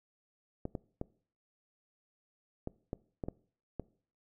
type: clicks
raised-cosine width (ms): 2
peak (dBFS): -23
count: 8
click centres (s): 0.654 / 0.752 / 1.014 / 2.674 / 2.931 / 3.238 / 3.285 / 3.797
effects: noise-tail reverb RT60 0.5 s tail -22 dB re dry